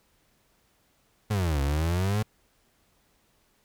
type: exponential two-way sweep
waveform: 35% pulse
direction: down then up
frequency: 110 to 67.8 to 110 Hz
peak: -22 dBFS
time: 1.3-2.23 s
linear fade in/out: 10 ms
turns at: 1.61 s
effects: pink hiss -67 dBFS RMS until 3.64 s